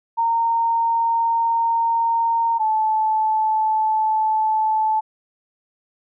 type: tone pair in turn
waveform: sine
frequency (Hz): 921 / 870.9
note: A#5 / A5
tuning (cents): -21 / -18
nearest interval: minor second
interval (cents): 97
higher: first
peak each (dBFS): -16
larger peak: neither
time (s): 0.17-2.59 / 2.59-5.01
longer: neither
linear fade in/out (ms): 20
effects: none